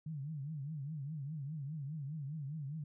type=tone with vibrato; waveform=sine; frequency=147.1 Hz; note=D3; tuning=3 cents sharp; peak=-39 dBFS; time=0.06-2.84 s; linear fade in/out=5 ms; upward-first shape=triangle; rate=4.9 Hz; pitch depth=190 cents each way; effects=none